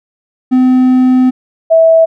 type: tone pair in turn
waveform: triangle / sine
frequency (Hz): 255.4 / 652.2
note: C4 / E5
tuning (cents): -42 / -19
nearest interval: octave + major third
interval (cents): 1623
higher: second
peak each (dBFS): -3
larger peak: neither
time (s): 0.51-1.31 / 1.7-2.06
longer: first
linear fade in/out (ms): 20
effects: none